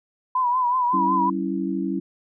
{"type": "tone with vibrato", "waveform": "sine", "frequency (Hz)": 995, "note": "B5", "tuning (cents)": 13, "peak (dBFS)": -18, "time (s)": [0.35, 1.3], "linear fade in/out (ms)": 5, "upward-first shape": "triangle", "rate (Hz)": 5.4, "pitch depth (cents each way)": 77}
{"type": "chord", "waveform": "sine", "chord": "C# diminished", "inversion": "second", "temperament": "equal with one note detuned", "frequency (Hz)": [192.08, 277.2, 329.6], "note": ["G3", "C#4", "E4"], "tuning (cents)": [-35, 0, 0], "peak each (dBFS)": -27, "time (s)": [0.93, 2], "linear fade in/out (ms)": 10}
{"effects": []}